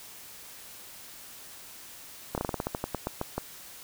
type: slowing click train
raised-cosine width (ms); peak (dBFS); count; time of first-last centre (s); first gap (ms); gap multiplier
1; -15; 14; 2.35-3.38; 28; 1.16
effects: white hiss -47 dBFS RMS until 3.83 s

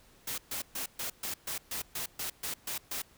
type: noise bursts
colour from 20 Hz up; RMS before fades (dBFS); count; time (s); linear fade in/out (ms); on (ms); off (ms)
white; -36; 12; 0.27-3.02; 5; 110; 130
effects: pink hiss -61 dBFS RMS until 3.17 s

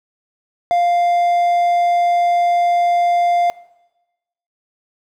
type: tone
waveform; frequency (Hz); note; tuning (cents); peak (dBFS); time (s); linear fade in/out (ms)
triangle; 698.5; F5; 0; -10; 0.71-3.5; 0
effects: noise-tail reverb RT60 1.0 s tail -21 dB re dry

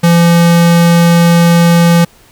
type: tone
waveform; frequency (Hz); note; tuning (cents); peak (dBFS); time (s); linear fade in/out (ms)
square; 170.3; F3; -43; -5; 0.03-2.05; 10
effects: pink hiss -44 dBFS RMS until 2.31 s

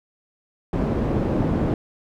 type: low-pass noise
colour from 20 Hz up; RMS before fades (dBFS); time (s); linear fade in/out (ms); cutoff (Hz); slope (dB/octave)
white; -22; 0.73-1.74; 2; 350; 12
effects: none

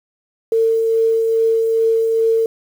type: tone with tremolo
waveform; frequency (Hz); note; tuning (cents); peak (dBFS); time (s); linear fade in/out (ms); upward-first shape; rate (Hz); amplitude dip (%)
sine; 451.4; A4; +44; -11; 0.52-2.46; 2; triangle; 2.4; 30
effects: 7-bit

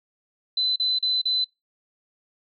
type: tone bursts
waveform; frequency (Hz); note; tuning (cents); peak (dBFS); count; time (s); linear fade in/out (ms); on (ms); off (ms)
sine; 4026; B7; +33; -20; 4; 0.57-1.444; 5; 190; 38
effects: noise-tail reverb RT60 0.2 s tail -26 dB re dry

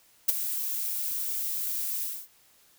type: noise with ADSR envelope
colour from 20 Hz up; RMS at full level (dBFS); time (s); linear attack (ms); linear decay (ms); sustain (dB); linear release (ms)
violet; -19; 0.28-2.28; 11; 17; -12; 260
effects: white hiss -61 dBFS RMS until 2.78 s

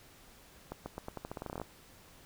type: accelerating click train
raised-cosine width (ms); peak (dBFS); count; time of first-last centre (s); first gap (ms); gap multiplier
1; -25; 16; 0.72-1.616; 140; 0.86
effects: pink hiss -58 dBFS RMS until 2.25 s

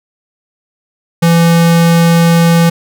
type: tone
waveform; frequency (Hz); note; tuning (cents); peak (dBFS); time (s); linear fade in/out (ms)
square; 168.1; E3; +34; -6; 1.22-2.7; 10
effects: none

